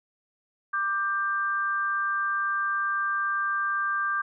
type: tone pair together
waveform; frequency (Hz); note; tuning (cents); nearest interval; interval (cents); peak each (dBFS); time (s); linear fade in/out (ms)
sine; 1182.7 / 1575; D6 / G6; +12 / +8; perfect fourth; 496; -27; 0.73-4.22; 10
effects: none